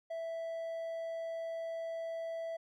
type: tone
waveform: triangle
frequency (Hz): 659.3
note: E5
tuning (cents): 0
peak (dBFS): -35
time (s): 0.1-2.57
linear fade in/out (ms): 10
effects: none